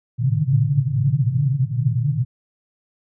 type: band-pass noise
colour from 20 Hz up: white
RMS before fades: -19 dBFS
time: 0.18-2.25 s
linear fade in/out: 20 ms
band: 110 to 150 Hz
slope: 96 dB/octave
effects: none